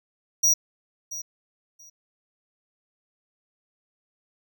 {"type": "tone with echo", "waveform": "square", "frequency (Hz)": 5770, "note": "F#8", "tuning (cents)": -44, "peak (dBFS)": -17, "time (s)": [0.43, 0.54], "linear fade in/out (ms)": 10, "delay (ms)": 680, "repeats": 2, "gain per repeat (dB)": -15, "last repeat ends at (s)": 1.9, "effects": []}